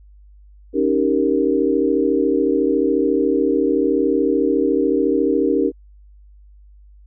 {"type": "chord", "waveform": "sine", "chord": "Eb dominant seventh", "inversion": "third", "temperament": "equal", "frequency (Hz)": [277.2, 311.1, 392, 466.2], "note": ["Db4", "Eb4", "G4", "Bb4"], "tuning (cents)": [0, 0, 0, 0], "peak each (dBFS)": -20, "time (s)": [0.73, 5.72], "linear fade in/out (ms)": 50, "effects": ["added 50 Hz sine -43 dBFS peak until 7.06 s"]}